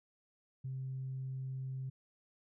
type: tone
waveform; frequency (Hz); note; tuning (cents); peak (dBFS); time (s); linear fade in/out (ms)
sine; 131.7; C3; +12; -37; 0.64-1.9; 10
effects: tanh soft clip ceiling -33 dBFS